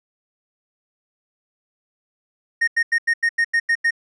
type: tone bursts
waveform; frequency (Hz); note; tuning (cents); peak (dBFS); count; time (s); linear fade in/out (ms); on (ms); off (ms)
triangle; 1853; A#6; -11; -13; 9; 2.61-3.908; 10; 66; 88
effects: resampled to 24000 Hz